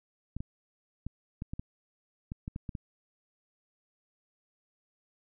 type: clicks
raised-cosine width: 5 ms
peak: -24 dBFS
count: 11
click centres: 0.366 / 0.405 / 1.066 / 1.421 / 1.535 / 1.595 / 2.319 / 2.479 / 2.561 / 2.692 / 2.752 s
effects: none